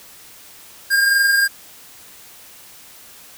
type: tone pair together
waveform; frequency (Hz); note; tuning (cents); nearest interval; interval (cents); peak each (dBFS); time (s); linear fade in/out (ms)
square; 1608.5 / 1631; G6 / G#6; +44 / -32; unison; 24; -14 / -25; 0.9-1.48; 20
effects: white hiss -43 dBFS RMS until 3.37 s